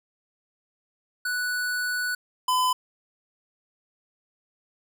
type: tone pair in turn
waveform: square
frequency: 1480 / 1010.3 Hz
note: F#6 / B5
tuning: 0 / +39 cents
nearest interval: perfect fifth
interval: 661 cents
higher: first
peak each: -26 / -21 dBFS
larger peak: second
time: 1.25-2.15 / 2.48-2.73 s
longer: first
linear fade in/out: 5 ms
effects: none